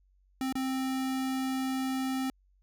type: tone with dropouts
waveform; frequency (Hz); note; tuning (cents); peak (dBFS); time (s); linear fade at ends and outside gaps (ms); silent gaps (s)
square; 262.9; C4; +8; -30; 0.41-2.3; 1; 0.525-0.554
effects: added 47 Hz sine -63 dBFS peak until 2.62 s